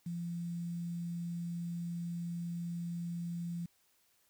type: tone with quantisation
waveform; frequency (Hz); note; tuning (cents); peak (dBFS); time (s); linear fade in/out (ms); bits
sine; 171.4; F3; -32; -36; 0.06-3.66; 5; 10
effects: white hiss -72 dBFS RMS until 4.29 s